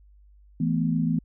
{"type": "chord", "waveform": "sine", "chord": "E suspended fourth", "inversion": "none", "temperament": "just", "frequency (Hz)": [164.81, 219.8, 247.2], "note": ["E3", "A3", "B3"], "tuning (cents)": [0, -2, 2], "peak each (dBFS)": [-24, -28, -26], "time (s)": [0.6, 1.19], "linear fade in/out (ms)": 5, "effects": ["added 50 Hz sine -51 dBFS peak until 1.24 s"]}